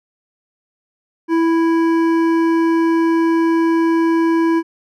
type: tone with hard clipping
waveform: sine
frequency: 330 Hz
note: E4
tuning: 2 cents sharp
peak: -14 dBFS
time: 1.28-4.63 s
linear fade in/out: 50 ms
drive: 11 dB
effects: none